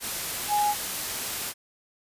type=tone in noise; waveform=sine; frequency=830.6 Hz; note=G#5; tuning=in tune; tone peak=-21 dBFS; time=0.48-0.75 s; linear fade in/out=50 ms; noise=white; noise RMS=-31 dBFS; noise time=0-1.54 s; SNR=+7 dB; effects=resampled to 32000 Hz